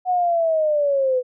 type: linear sweep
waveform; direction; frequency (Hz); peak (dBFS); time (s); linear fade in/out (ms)
sine; down; 740 to 496.5; -16; 0.05-1.23; 50
effects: none